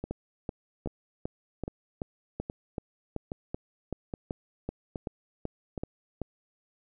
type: two click trains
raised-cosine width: 2 ms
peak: -19 / -21 dBFS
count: 17 / 8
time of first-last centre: 0.11-6.217 / 0.04-5.778 s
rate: 2.62 / 1.22 Hz
effects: none